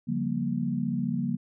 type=chord; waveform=sine; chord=G half-diminished seventh; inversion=second; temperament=just; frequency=141.12 / 176.4 / 196 / 235.2 Hz; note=Db3 / F3 / G3 / Bb3; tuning=+31 / +18 / 0 / +16 cents; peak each=-33 / -32 / -33 / -29 dBFS; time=0.07-1.37 s; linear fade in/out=20 ms; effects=none